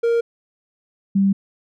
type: tone pair in turn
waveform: triangle / sine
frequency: 466.2 / 196.01 Hz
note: A#4 / G3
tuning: 0 / 0 cents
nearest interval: octave + minor third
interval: 1500 cents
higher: first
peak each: -13 dBFS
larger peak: neither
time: 0.03-0.21 / 1.15-1.33 s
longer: neither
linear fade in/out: 10 ms
effects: none